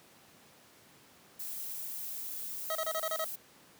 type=noise; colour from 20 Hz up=violet; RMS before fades=-40 dBFS; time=1.39-3.36 s; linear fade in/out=10 ms
type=tone bursts; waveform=25% pulse; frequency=639 Hz; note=D#5; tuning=46 cents sharp; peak=-28 dBFS; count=7; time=2.7-3.244 s; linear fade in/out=2 ms; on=52 ms; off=30 ms
effects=pink hiss -59 dBFS RMS until 3.79 s + high-pass 150 Hz 12 dB/octave